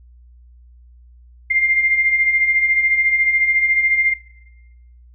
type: beating tone pair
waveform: sine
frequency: 2093 / 2107 Hz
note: C7 / C7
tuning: 0 / +12 cents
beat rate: 14 Hz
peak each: -21 / -15 dBFS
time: 1.5-4.14 s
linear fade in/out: 10 ms
effects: noise-tail reverb RT60 1.0 s tail -18 dB re dry + added 60 Hz sine -43 dBFS peak until 5.14 s